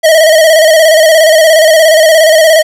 square tone with vibrato, 636 Hz, D#5, 38 cents sharp, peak -3 dBFS, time 0.03-2.63 s, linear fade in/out 20 ms, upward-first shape square, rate 17 Hz, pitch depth 51 cents each way, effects resampled to 32000 Hz + 7-bit

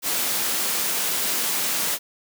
white high-pass noise, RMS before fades -24 dBFS, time 0.02-1.99 s, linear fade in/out 50 ms, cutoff 160 Hz, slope 24 dB/octave, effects none

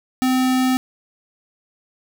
square tone, 257.3 Hz, C4, 29 cents flat, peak -16 dBFS, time 0.22-0.77 s, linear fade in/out 0 ms, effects none

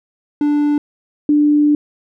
triangle / sine tone pair in turn, 293.7 / 295.6 Hz, D4 / D4, 0 / +11 cents, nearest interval unison, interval 11 cents, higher second, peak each -10 / -9 dBFS, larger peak second, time 0.41-0.78 / 1.29-1.75 s, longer second, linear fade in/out 2 ms, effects none

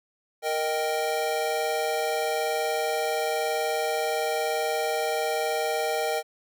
square chord, Eb major, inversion second, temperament equal, 466.2 / 622.3 / 784 Hz, Bb4 / Eb5 / G5, 0 / 0 / 0 cents, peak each -30 dBFS, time 0.42-6.23 s, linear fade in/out 50 ms, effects none

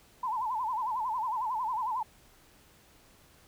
sine tone with vibrato, 942 Hz, A#5, 18 cents sharp, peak -29 dBFS, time 0.23-2.03 s, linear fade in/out 5 ms, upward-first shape sine, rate 11 Hz, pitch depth 170 cents each way, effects pink hiss -60 dBFS RMS until 3.47 s

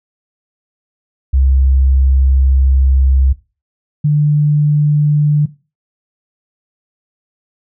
sine tone pair in turn, 66.5 / 148.38 Hz, C2 / D3, +29 / +18 cents, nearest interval octave + major second, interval 1389 cents, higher second, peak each -8 dBFS, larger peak neither, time 1.33-3.33 / 4.04-5.46 s, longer first, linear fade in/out 10 ms, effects noise-tail reverb RT60 0.3 s tail -17 dB re dry

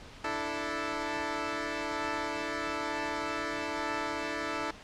10% pulse chord, D suspended second, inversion none, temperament equal, 293.7 / 329.6 / 440 Hz, D4 / E4 / A4, 0 / 0 / 0 cents, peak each -28 / -28 / -29 dBFS, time 0.24-4.71 s, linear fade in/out 5 ms, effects pink hiss -49 dBFS RMS until 4.83 s + low-pass 5000 Hz 12 dB/octave

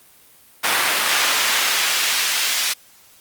brown noise with high-pass filter sweep, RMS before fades -19 dBFS, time 0.63-2.74 s, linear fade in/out 20 ms, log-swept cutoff 1400 to 3200 Hz, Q 0.72, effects white hiss -50 dBFS RMS until 3.2 s + Opus 32 kbps

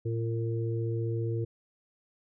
harmonic tone, 114.4 Hz, A#2, 32 cents flat, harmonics 1 / 3 / 4, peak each -29 / -36 / -37 dBFS, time 0.05-1.45 s, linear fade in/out 10 ms, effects none

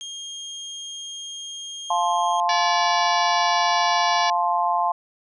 30% pulse tone, 3229 Hz, G#7, 49 cents flat, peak -29 dBFS, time 0.01-2.4 s, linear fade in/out 0 ms
sine chord, F major, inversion none, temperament just, 698.5 / 873.1 / 1047.7 Hz, F5 / A5 / C6, 0 / -14 / +2 cents, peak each -23 dBFS, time 1.9-4.92 s, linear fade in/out 5 ms
harmonic tone, 575 Hz, D5, 37 cents flat, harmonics 3 / 4 / 5 / 6 / 7 / 8 / 9 / 10, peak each -29 / -30 / -31 / -32 / -32 / -33 / -34 / -34 dBFS, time 2.49-4.3 s, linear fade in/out 2 ms
effects resampled to 24000 Hz

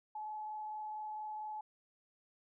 sine tone with frequency modulation, 855 Hz, A5, 50 cents flat, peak -40 dBFS, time 0.15-1.61 s, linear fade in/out 5 ms, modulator 24.4 Hz, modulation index 0.33, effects none

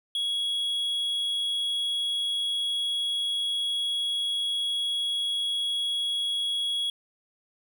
triangle tone, 3333 Hz, G#7, 5 cents sharp, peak -24 dBFS, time 0.15-6.9 s, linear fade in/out 2 ms, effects none

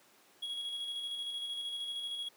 triangle tone with tremolo, 3322 Hz, G#7, in tune, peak -34 dBFS, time 0.42-2.29 s, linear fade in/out 10 ms, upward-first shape square, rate 13 Hz, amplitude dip 30%, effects pink hiss -63 dBFS RMS until 2.36 s + high-pass 300 Hz 12 dB/octave

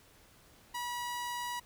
sawtooth tone, 969 Hz, B5, 33 cents flat, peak -32 dBFS, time 0.74-1.6 s, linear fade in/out 10 ms, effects pink hiss -61 dBFS RMS until 1.65 s

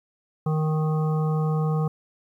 harmonic tone, 155.56 Hz, D#3, in tune, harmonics 1 / 3 / 5 / 7 / 8, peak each -21 / -31 / -35 / -38 / -39 dBFS, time 0.46-1.88 s, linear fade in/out 5 ms, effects 10-bit

